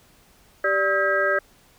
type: tone cluster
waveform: sine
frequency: 389.9 / 585 / 1284 / 1606 / 1944 Hz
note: G4 / D5 / E6 / G6 / B6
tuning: -9 / -7 / -46 / +41 / -28 cents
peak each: -28 / -23 / -26 / -22 / -30 dBFS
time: 0.64-1.39 s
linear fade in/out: 5 ms
effects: pink hiss -56 dBFS RMS until 1.78 s